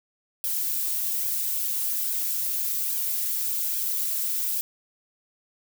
violet noise with flanger, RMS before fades -27 dBFS, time 0.44-4.61 s, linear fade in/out 0 ms, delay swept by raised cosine 1.2 to 7 ms, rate 1.2 Hz, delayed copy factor +0.75, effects none

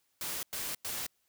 white noise bursts, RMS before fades -37 dBFS, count 3, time 0.21-1.066 s, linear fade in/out 2 ms, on 220 ms, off 98 ms, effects white hiss -75 dBFS RMS until 1.28 s

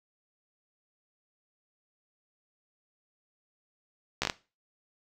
slowing click train, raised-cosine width 0.2 ms, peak -10 dBFS, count 5, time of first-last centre 4.22-4.298 s, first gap 14 ms, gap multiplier 1.23, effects noise-tail reverb RT60 0.3 s tail -18 dB re dry

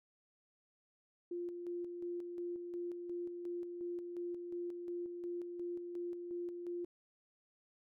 sine tone with tremolo, 349.2 Hz, F4, in tune, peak -38 dBFS, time 1.31-6.85 s, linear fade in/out 5 ms, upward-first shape square, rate 2.8 Hz, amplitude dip 40%, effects none

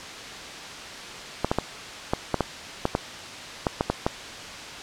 clicks, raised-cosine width 1 ms, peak -7 dBFS, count 12, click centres 1.446 / 1.515 / 1.586 / 2.135 / 2.343 / 2.407 / 2.854 / 2.951 / 3.668 / 3.809 / 3.9 / 4.065 s, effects white hiss -37 dBFS RMS until 4.82 s + low-pass 5000 Hz 12 dB/octave

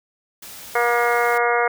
white noise, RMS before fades -38 dBFS, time 0.42-1.38 s, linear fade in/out 5 ms
harmonic tone, 238.5 Hz, A#3, 40 cents sharp, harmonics 2 / 3 / 4 / 5 / 6 / 7 / 8 / 9, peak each -21 / -22 / -26 / -25 / -24 / -29 / -29 / -26 dBFS, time 0.75-1.68 s, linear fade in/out 5 ms
effects none

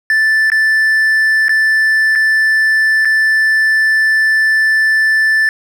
triangle tone with dropouts, 1760 Hz, A6, in tune, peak -7 dBFS, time 0.1-5.49 s, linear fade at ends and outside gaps 1 ms, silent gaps 0.501-0.518 / 1.483-1.493 / 2.153-2.157 / 3.049-3.054 s, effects none

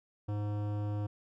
sine tone with hard clipping, 103.83 Hz, G#2, in tune, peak -34 dBFS, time 0.28-1.07 s, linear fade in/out 10 ms, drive 16 dB, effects none

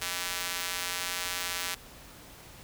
square tone with high-pass filter, 89.5 Hz, F2, 43 cents sharp, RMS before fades -34 dBFS, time 0.01-1.75 s, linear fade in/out 10 ms, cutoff 1800 Hz, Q 0.56, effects pink hiss -50 dBFS RMS until 2.63 s

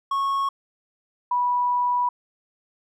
triangle / sine tone pair in turn, 1100 / 980 Hz, C#6 / B5, -14 / -14 cents, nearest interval major second, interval 200 cents, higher first, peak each -19 dBFS, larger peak neither, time 0.11-0.49 / 1.31-2.09 s, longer second, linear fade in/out 5 ms, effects none

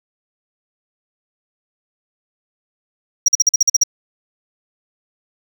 triangle tone bursts, 5690 Hz, F8, 31 cents sharp, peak -7 dBFS, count 9, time 3.26-3.836 s, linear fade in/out 5 ms, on 24 ms, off 45 ms, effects none

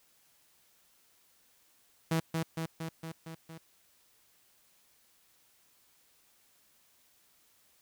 sawtooth tone with echo, 162.6 Hz, E3, 23 cents flat, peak -23 dBFS, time 2.11-2.2 s, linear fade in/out 5 ms, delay 230 ms, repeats 6, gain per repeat -3 dB, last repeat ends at 3.58 s, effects white hiss -67 dBFS RMS until 7.81 s

